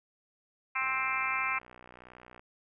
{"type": "harmonic tone", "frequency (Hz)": 263, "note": "C4", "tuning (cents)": 9, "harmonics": [3, 4, 5, 6, 7, 8, 9, 10], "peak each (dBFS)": [-43, -35, -36, -40, -44, -35, -34, -39], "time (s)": [0.75, 1.59], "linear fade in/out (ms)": 10}
{"type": "click train", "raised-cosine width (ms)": 0.5, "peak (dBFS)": -35, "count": 98, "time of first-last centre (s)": [0.82, 2.395], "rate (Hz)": 61.6}
{"effects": []}